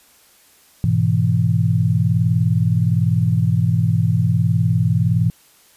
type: chord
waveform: sine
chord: E major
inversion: first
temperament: equal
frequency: 103.83 / 123.47 / 164.81 Hz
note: G#2 / B2 / E3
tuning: 0 / 0 / 0 cents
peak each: -18 dBFS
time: 0.84-5.3 s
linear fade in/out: 0 ms
effects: white hiss -52 dBFS RMS until 5.76 s + resampled to 32000 Hz